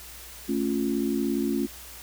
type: chord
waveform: sine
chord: A augmented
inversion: none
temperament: equal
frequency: 220 / 277.2 / 349.2 Hz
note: A3 / C#4 / E#4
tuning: 0 / 0 / 0 cents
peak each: -28 / -27 / -29 dBFS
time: 0.48-1.67 s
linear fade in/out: 20 ms
effects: added 60 Hz sine -49 dBFS peak until 2.02 s + white hiss -44 dBFS RMS until 2.02 s